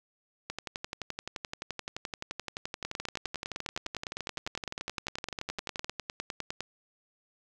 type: two click trains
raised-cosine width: 0.2 ms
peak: -17 / -18 dBFS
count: 38 / 63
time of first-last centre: 2.85-6.606 / 0.5-5.845 s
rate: 9.85 / 11.6 Hz
effects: none